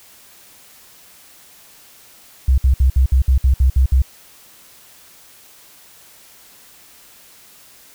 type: tone bursts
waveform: sine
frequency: 65.41 Hz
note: C2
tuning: in tune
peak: -9 dBFS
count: 10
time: 2.48-4.02 s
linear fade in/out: 5 ms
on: 100 ms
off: 60 ms
effects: white hiss -46 dBFS RMS until 7.94 s